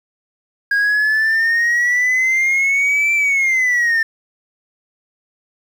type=exponential two-way sweep; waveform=sine; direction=up then down; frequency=1628 to 2349 to 1788 Hz; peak=-10 dBFS; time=0.71-4.03 s; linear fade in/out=5 ms; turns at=3.14 s; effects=tanh soft clip ceiling -12 dBFS + 7-bit